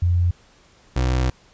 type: tone pair in turn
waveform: sine / 30% pulse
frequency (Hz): 87.6 / 63.31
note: F2 / B1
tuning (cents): +6 / +44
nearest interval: tritone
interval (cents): 562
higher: first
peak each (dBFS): -15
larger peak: neither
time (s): 0.02-0.31 / 0.96-1.3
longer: second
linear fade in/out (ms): 5
effects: pink hiss -54 dBFS RMS until 1.53 s + resampled to 16000 Hz